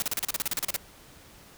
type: noise bursts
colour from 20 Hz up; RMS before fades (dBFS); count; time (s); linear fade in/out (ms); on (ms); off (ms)
white; -28; 14; 0-0.762; 0; 21; 36
effects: pink hiss -52 dBFS RMS until 1.57 s